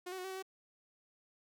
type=tone with pitch steps; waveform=sawtooth; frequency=360.1 / 377.2 / 365.7 / 381.2 / 377.3 / 381 Hz; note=F#4 / F#4 / F#4 / G4 / F#4 / G4; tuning=-47 / +33 / -20 / -48 / +34 / -49 cents; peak=-37 dBFS; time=0.06-0.426 s; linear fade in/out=10 ms; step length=61 ms; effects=none